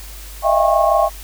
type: tone cluster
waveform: sine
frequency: 618 / 656 / 682 / 799 / 1090 Hz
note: D#5 / E5 / F5 / G5 / C#6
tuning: -12 / -9 / -41 / +33 / -29 cents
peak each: -18 dBFS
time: 0.42-1.1 s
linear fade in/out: 50 ms
effects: added 50 Hz sine -33 dBFS peak until 1.23 s + white hiss -38 dBFS RMS until 1.23 s